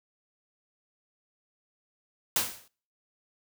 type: noise with exponential decay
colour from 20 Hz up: white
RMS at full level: -23 dBFS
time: 2.36-2.68 s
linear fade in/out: 2 ms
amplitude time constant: 69 ms
effects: noise-tail reverb RT60 0.5 s tail -26 dB re dry